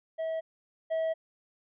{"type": "tone pair in turn", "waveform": "triangle", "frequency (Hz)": [646, 646], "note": ["E5", "E5"], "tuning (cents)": [-35, -35], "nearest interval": "unison", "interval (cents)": 0, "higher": "neither", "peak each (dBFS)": [-28, -25], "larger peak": "second", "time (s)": [[0.18, 0.41], [0.9, 1.14]], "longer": "second", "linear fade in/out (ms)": 20, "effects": ["resampled to 8000 Hz"]}